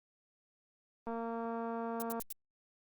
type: click train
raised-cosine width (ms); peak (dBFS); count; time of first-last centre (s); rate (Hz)
1; -27; 260; 1.07-2.196; 230
type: noise bursts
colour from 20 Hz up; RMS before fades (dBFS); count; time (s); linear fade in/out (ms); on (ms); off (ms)
violet; -40; 4; 2-2.324; 0; 21; 80
effects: Opus 32 kbps